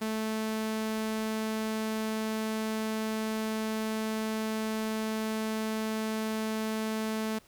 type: tone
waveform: sawtooth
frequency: 218.9 Hz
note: A3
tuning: 9 cents flat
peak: -26 dBFS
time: 0.01-7.39 s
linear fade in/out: 10 ms
effects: pink hiss -60 dBFS RMS until 7.47 s